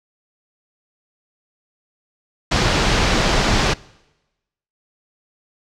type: low-pass noise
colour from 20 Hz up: pink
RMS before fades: -17 dBFS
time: 2.51-3.74 s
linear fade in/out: 10 ms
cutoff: 6000 Hz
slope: 24 dB/octave
effects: noise-tail reverb RT60 1.0 s tail -23 dB re dry